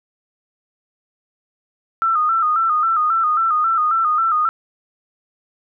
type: tone with vibrato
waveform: sine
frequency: 1285 Hz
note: E6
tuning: 45 cents flat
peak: -14 dBFS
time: 2.02-4.49 s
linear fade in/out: 0 ms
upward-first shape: square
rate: 3.7 Hz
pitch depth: 70 cents each way
effects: none